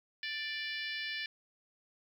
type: harmonic tone with a mistuned harmonic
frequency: 588 Hz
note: D5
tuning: 2 cents sharp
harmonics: 3 / 4 / 5 / 6 / 7 / 8 / 9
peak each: -40 / -42 / -44 / -46 / -47 / -48 / -49 dBFS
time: 0.23-1.26 s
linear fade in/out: 2 ms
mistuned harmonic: 6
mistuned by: -20 cents
effects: 11-bit

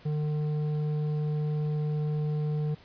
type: tone with low-pass filter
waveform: square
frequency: 150.8 Hz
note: D3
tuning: 46 cents sharp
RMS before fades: -29 dBFS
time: 0.05-2.75 s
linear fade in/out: 10 ms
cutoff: 420 Hz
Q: 0.82
effects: pink hiss -55 dBFS RMS until 2.84 s + resampled to 11025 Hz

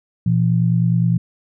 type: tone pair together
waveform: sine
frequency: 120.21 / 170 Hz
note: B2 / F3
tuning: -46 / -46 cents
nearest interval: tritone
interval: 600 cents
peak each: -16 dBFS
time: 0.26-1.18 s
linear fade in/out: 5 ms
effects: none

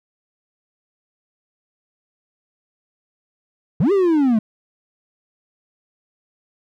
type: linear two-way sweep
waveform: triangle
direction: up then down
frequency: 122.6 to 411.2 to 207.8 Hz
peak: -11 dBFS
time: 3.8-4.39 s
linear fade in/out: 5 ms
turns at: 3.92 s
effects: none

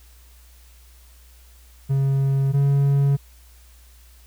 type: tone pair in turn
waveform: triangle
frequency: 136.6 / 139.95 Hz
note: C#3 / C#3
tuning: -25 / +17 cents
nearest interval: unison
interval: 42 cents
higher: second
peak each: -15 / -13 dBFS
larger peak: second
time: 1.89-2.53 / 2.53-3.17 s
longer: neither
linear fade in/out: 20 ms
effects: added 60 Hz sine -47 dBFS peak until 4.26 s + white hiss -55 dBFS RMS until 4.26 s

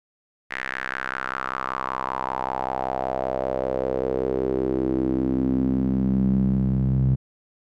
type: tone with band-pass filter sweep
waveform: sawtooth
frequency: 65.2 Hz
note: C2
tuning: 5 cents flat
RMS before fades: -24 dBFS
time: 0.5-7.16 s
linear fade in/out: 20 ms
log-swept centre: 1900 to 140 Hz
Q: 4.3
effects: none

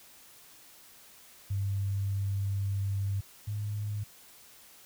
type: tone pair in turn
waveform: sine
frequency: 98.8 / 104.18 Hz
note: G2 / G#2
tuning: +14 / +6 cents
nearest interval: minor second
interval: 92 cents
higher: second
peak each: -28 / -31 dBFS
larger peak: first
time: 1.5-3.21 / 3.47-4.04 s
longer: first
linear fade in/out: 10 ms
effects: white hiss -55 dBFS RMS until 4.85 s

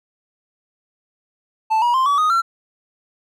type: tone with pitch steps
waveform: triangle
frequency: 880 / 959.6 / 1046.5 / 1141.2 / 1244.5 / 1357.1 Hz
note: A5 / A#5 / C6 / C#6 / D#6 / E6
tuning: 0 / +50 / 0 / +50 / 0 / +50 cents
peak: -12 dBFS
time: 1.7-2.42 s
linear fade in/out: 20 ms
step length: 120 ms
effects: none

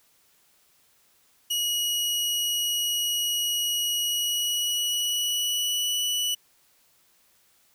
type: tone with pitch glide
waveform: sawtooth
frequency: 2905 to 2957 Hz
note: F#7 to F#7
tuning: -32 to -2 cents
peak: -21 dBFS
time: 1.5-6.35 s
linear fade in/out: 10 ms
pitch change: +30 cents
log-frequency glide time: 4.03-6.08 s
effects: white hiss -63 dBFS RMS until 7.74 s

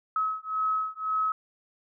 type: beating tone pair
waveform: sine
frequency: 1282 / 1283.9 Hz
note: E6 / E6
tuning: -49 / -46 cents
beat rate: 1.9 Hz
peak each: -29 dBFS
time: 0.16-1.32 s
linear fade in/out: 2 ms
effects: none

